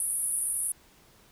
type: band-pass noise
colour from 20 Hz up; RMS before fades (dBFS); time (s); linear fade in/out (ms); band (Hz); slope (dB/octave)
pink; -30; 0-0.72; 2; 9500 to 11000; 96
effects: pink hiss -59 dBFS RMS until 1.31 s